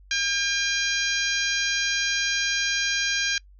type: harmonic tone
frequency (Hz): 804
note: G5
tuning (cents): +44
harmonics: 2 / 3 / 4 / 5 / 6 / 7 / 8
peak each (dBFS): -27 / -29 / -30 / -31 / -32 / -32 / -33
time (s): 0.11-3.38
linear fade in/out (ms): 2
effects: noise-tail reverb RT60 0.1 s tail -25 dB re dry + added 48 Hz sine -48 dBFS peak until 3.59 s